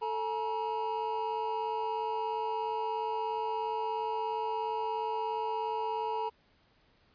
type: tone cluster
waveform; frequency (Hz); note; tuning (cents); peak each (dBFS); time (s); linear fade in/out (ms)
triangle; 441.5 / 853 / 950; A4 / G#5 / A#5; +6 / +46 / +33; -34 / -35 / -32; 0.01-6.3; 20
effects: pink hiss -67 dBFS RMS until 7.14 s + resampled to 11025 Hz